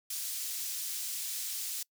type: high-pass noise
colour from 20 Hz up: pink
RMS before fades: -37 dBFS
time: 0.1-1.83 s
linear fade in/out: 5 ms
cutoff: 5500 Hz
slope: 12 dB/octave
effects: noise-tail reverb RT60 0.1 s tail -25 dB re dry